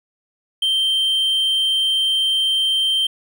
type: tone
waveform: triangle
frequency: 3136 Hz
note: G7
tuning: in tune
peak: -14 dBFS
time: 0.62-3.07 s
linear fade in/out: 5 ms
effects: none